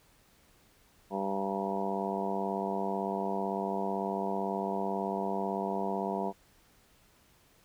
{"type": "harmonic tone with a mistuned harmonic", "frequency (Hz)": 98, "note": "G2", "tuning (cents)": 0, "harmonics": [2, 3, 4, 5, 6, 7, 8, 9, 10], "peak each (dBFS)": [-36, -43, -37, -40, -44, -36, -43, -41, -39], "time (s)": [1.1, 6.33], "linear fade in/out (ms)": 50, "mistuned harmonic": 10, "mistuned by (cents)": -40, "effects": ["pink hiss -64 dBFS RMS until 7.64 s"]}